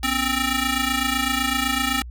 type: ring-modulated tone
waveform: 10% pulse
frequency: 523.3 Hz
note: C5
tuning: in tune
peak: -9 dBFS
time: 0.03-2.02 s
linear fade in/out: 2 ms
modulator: 771 Hz
effects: added 60 Hz sine -33 dBFS peak until 2.1 s